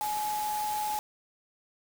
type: tone in noise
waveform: sine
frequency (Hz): 845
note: G#5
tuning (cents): +30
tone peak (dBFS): -29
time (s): 0.01-0.99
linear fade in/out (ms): 0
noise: white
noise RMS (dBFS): -39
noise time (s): 0.01-0.99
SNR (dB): +7
effects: none